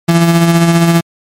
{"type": "tone with tremolo", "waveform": "35% pulse", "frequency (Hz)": 168.3, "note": "E3", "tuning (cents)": 36, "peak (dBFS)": -3, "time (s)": [0.08, 1.01], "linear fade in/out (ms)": 10, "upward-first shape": "sine", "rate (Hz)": 15, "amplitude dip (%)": 40, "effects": ["MP3 64 kbps"]}